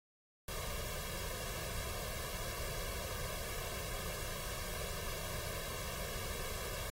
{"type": "noise with comb filter", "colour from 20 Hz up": "pink", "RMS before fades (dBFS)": -42, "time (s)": [0.48, 6.9], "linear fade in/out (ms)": 2, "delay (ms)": 1.8, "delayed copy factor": 0.85, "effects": ["AAC 48 kbps"]}